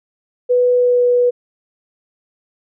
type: tone with pitch glide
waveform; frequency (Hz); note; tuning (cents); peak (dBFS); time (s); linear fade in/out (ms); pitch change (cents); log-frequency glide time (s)
sine; 493.9 to 489.6; B4 to B4; 0 to -15; -10; 0.49-1.31; 20; -15; 0.74-1.04
effects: none